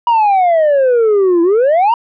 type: exponential two-way sweep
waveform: sine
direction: down then up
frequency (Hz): 966 to 331.7 to 966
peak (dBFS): -5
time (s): 0.07-1.94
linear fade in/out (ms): 2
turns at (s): 1.42
effects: tanh soft clip ceiling -7 dBFS